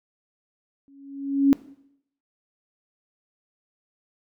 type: tone with exponential growth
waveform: sine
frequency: 277.2 Hz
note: C#4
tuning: in tune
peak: -11 dBFS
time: 0.88-1.53 s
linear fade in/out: 0 ms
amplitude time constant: 140 ms
effects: noise-tail reverb RT60 0.7 s tail -18 dB re dry